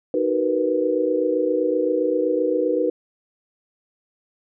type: chord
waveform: sine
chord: B major seventh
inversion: first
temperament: equal with one note detuned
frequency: 311.1 / 376.9 / 466.2 / 493.9 Hz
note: D#4 / F#4 / A#4 / B4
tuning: 0 / +32 / 0 / 0 cents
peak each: -24 / -25 / -26 / -21 dBFS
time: 0.14-2.9 s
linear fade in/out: 2 ms
effects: none